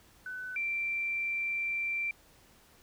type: tone pair in turn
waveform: sine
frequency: 1504 / 2352 Hz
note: F#6 / D7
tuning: +28 / +2 cents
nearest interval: minor sixth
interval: 774 cents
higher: second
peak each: -37 / -30 dBFS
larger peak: second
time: 0.26-0.56 / 0.56-2.11 s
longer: second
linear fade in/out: 2 ms
effects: pink hiss -61 dBFS RMS until 2.82 s